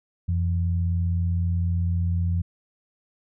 sine tone pair together, 88.1 / 168.29 Hz, F2 / E3, +16 / +36 cents, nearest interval major seventh, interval 1120 cents, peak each -21 / -30 dBFS, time 0.28-2.42 s, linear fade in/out 10 ms, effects none

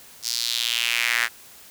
square tone with high-pass filter sweep, 59 Hz, A#1, 22 cents sharp, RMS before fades -24 dBFS, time 0.22-1.29 s, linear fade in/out 50 ms, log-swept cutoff 5300 to 1700 Hz, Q 3.2, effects white hiss -47 dBFS RMS until 1.7 s

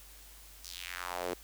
sawtooth tone with high-pass filter sweep, 89 Hz, F2, 33 cents sharp, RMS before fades -40 dBFS, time 0.64-1.34 s, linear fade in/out 5 ms, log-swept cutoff 5600 to 370 Hz, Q 2.2, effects added 50 Hz sine -55 dBFS peak until 1.43 s + white hiss -55 dBFS RMS until 1.43 s

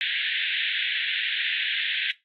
white band-pass noise, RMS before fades -27 dBFS, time 0.01-2.11 s, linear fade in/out 0 ms, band 1600 to 3700 Hz, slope 96 dB/octave, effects noise-tail reverb RT60 0.2 s tail -17 dB re dry + AAC 32 kbps

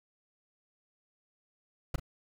brown noise with echo, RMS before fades -27 dBFS, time 1.94-1.96 s, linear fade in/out 5 ms, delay 38 ms, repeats 1, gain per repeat -13 dB, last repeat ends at 1.998 s, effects none

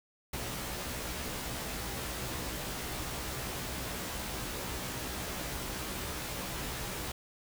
pink noise with comb filter, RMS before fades -38 dBFS, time 0.33-7.12 s, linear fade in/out 5 ms, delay 16 ms, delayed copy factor +0.8, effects none

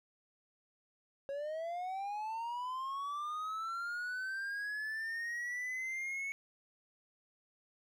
triangle linear sweep, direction up, 547 to 2217 Hz, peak -35 dBFS, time 1.29-6.32 s, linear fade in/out 0 ms, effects none

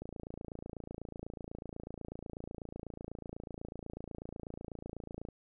click train, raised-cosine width 2 ms, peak -29 dBFS, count 149, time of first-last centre 0.02-5.287 s, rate 28.1 Hz, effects none

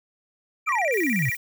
triangle tone with vibrato, 2125 Hz, C7, 26 cents sharp, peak -23 dBFS, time 0.66-1.36 s, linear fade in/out 20 ms, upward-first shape square, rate 16 Hz, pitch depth 180 cents each way
sine exponential sweep, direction down, 1318.5 to 114.2 Hz, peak -22 dBFS, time 0.67-1.3 s, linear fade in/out 10 ms
violet noise, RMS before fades -38 dBFS, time 0.92-1.37 s, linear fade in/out 5 ms
effects none

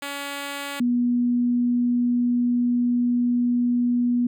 5% pulse / sine tone pair in turn, 282.4 / 242.8 Hz, C#4 / B3, +32 / -29 cents, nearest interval minor third, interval 261 cents, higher first, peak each -18 dBFS, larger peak neither, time 0.02-0.8 / 0.8-4.27 s, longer second, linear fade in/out 5 ms, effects none

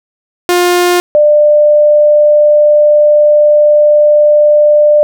sawtooth / sine tone pair in turn, 354.4 / 596 Hz, F4 / D5, +25 / +25 cents, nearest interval major sixth, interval 900 cents, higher second, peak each -3 dBFS, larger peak neither, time 0.49-1 / 1.15-5.03 s, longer second, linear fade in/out 0 ms, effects none

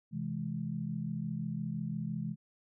sine chord, C augmented, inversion none, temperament equal with one note detuned, 130.81 / 164.81 / 210.6 Hz, C3 / E3 / G#3, 0 / 0 / +24 cents, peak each -40 / -37 / -38 dBFS, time 0.11-2.36 s, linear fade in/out 50 ms, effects none

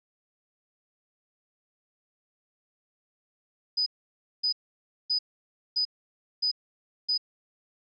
sine tone bursts, 4981 Hz, D#8, 1 cent sharp, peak -23 dBFS, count 6, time 3.77-7.178 s, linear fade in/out 10 ms, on 93 ms, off 570 ms, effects none

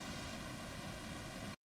pink noise with comb filter, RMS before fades -45 dBFS, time 0-1.55 s, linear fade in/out 10 ms, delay 2.3 ms, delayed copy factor -0.85, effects low-pass 7000 Hz 12 dB/octave + Opus 48 kbps

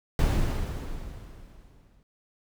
brown noise with exponential decay, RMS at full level -20 dBFS, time 0.19-2.03 s, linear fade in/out 1 ms, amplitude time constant 400 ms, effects none

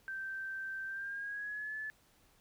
sine tone with pitch glide, 1560 to 1730.9 Hz, G6 to A6, -9 to -29 cents, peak -38 dBFS, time 0.08-1.9 s, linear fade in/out 0 ms, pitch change +180 cents, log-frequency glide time 0.86-1.76 s, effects pink hiss -68 dBFS RMS until 2.4 s

